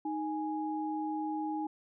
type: tone pair together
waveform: sine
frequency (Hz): 311.1 / 830.5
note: D#4 / G#5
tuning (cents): 0 / 0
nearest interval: octave + perfect fourth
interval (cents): 1700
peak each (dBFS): -34 / -36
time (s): 0.05-1.67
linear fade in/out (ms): 5
effects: none